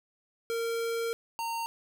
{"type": "tone pair in turn", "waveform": "square", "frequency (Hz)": [461, 920.1], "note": ["A#4", "A#5"], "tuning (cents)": [-19, -23], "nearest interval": "octave", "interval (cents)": 1196, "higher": "second", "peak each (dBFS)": [-30, -32], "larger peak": "first", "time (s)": [[0.5, 1.13], [1.39, 1.66]], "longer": "first", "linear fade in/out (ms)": 0, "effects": []}